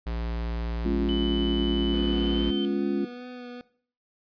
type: tone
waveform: square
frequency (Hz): 57.5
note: A#1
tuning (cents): -23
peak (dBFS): -29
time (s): 0.06-2.51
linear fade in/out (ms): 10
type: chord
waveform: sine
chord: Db major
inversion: second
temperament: equal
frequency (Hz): 207.7 / 277.2 / 349.2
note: Ab3 / Db4 / F4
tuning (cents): 0 / 0 / 0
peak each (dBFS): -28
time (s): 0.85-3.05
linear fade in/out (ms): 5
type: tone with pitch glide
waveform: sine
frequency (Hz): 3000 to 3097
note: F#7 to G7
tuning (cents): +23 to -22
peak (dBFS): -32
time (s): 1.09-2.65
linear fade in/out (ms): 0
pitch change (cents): +55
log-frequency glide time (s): 2.09-2.52
type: tone with vibrato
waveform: 25% pulse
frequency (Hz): 246.9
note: B3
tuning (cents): 0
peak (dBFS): -34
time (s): 1.94-3.61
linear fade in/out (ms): 0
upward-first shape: sine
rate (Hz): 2.4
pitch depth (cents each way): 18
effects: noise-tail reverb RT60 0.5 s tail -18 dB re dry + resampled to 11025 Hz